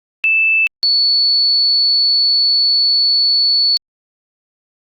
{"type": "tone pair in turn", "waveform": "sine", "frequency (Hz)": [2637, 4435], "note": ["E7", "C#8"], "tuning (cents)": [0, 0], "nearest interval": "major sixth", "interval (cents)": 900, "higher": "second", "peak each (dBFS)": -10, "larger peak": "neither", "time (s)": [[0.24, 0.67], [0.83, 3.77]], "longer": "second", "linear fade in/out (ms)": 0, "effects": ["Opus 48 kbps"]}